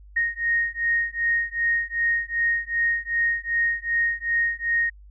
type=beating tone pair; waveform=sine; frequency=1861 / 1863.6 Hz; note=A#6 / A#6; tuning=-3 / -1 cents; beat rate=2.6 Hz; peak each=-24 dBFS; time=0.16-4.9 s; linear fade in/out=10 ms; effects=added 50 Hz sine -44 dBFS peak until 5.1 s